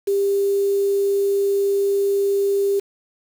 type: tone with quantisation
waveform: sine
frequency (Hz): 398.1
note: G4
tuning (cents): +27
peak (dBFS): -16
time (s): 0.07-2.8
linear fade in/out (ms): 10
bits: 6
effects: none